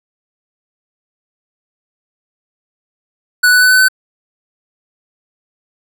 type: tone with pitch steps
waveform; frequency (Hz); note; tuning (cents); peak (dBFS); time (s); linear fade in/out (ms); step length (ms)
square; 1480 / 1489.4 / 1498.9 / 1508.5 / 1518.1; F#6 / F#6 / F#6 / F#6 / F#6; 0 / +11 / +22 / +33 / +44; -7; 3.43-3.885; 10; 91
effects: none